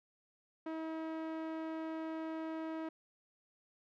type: tone with low-pass filter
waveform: sawtooth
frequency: 320.4 Hz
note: E4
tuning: 49 cents flat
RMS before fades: -41 dBFS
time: 0.66-2.89 s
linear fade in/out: 5 ms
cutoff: 1700 Hz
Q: 0.6
effects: none